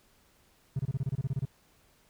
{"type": "tone bursts", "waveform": "triangle", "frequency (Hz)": 133.7, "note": "C3", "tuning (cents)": 38, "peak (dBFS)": -24, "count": 12, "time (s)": [0.76, 1.453], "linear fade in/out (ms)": 5, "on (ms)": 33, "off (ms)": 27, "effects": ["tanh soft clip ceiling -22 dBFS", "pink hiss -65 dBFS RMS until 2.09 s"]}